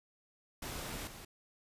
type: noise with level steps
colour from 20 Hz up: pink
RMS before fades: -42 / -50 dBFS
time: 0.62-1.25 s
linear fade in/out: 5 ms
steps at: 1.07 s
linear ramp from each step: 2 ms
effects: resampled to 32000 Hz